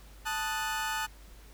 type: chord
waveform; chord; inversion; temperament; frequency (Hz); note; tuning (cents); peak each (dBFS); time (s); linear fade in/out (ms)
30% pulse; D# diminished; second; equal; 880 / 1244.5 / 1480; A5 / D#6 / F#6; 0 / 0 / 0; -31 / -35 / -33; 0.25-1.07; 20
effects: added 50 Hz sine -50 dBFS peak until 1.53 s + pink hiss -57 dBFS RMS until 1.53 s